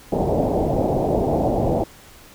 white low-pass noise, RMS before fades -20 dBFS, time 0.12-1.84 s, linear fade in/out 5 ms, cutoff 760 Hz, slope 48 dB/octave, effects pink hiss -46 dBFS RMS until 2.34 s

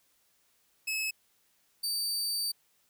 sawtooth tone pair in turn, 2586 / 4619 Hz, E7 / D8, -34 / -30 cents, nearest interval minor seventh, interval 1004 cents, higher second, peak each -27 dBFS, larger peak neither, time 0.87-1.11 / 1.83-2.52 s, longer second, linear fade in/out 10 ms, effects white hiss -70 dBFS RMS until 2.89 s

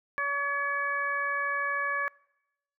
harmonic tone, 567 Hz, C#5, 39 cents sharp, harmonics 1 / 2 / 3 / 4, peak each -39 / -31 / -29 / -38 dBFS, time 0.18-2.08 s, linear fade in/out 0 ms, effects noise-tail reverb RT60 0.9 s tail -24 dB re dry

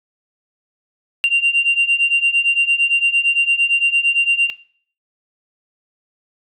sine beating tone pair, 2768 / 2776.8 Hz, F7 / F7, -16 / -11 cents, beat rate 8.8 Hz, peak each -16 / -13 dBFS, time 1.24-4.5 s, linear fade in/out 0 ms, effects noise-tail reverb RT60 0.5 s tail -19 dB re dry + tanh soft clip ceiling -8 dBFS

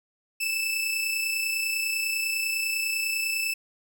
sawtooth tone pair together, 2607 / 2637 Hz, E7 / E7, -20 / 0 cents, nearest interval unison, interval 20 cents, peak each -30 / -23 dBFS, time 0.4-3.54 s, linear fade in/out 10 ms, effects none

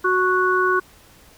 harmonic tone, 369 Hz, F#4, 5 cents flat, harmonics 1 / 3 / 4, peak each -20 / -20 / -20 dBFS, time 0.04-0.8 s, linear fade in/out 10 ms, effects pink hiss -50 dBFS RMS until 1.37 s

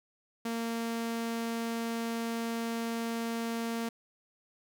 sawtooth tone, 230.2 Hz, A#3, 22 cents flat, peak -28 dBFS, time 0.45-3.89 s, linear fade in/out 5 ms, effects none

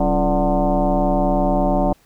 sine tone with frequency modulation, 277.2 Hz, C#4, in tune, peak -14 dBFS, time 0-1.93 s, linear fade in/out 5 ms, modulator 155 Hz, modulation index 3.6, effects pink hiss -56 dBFS RMS until 2.05 s

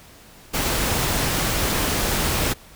pink noise, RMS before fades -22 dBFS, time 0.53-2.54 s, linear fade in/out 20 ms, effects pink hiss -47 dBFS RMS until 2.75 s

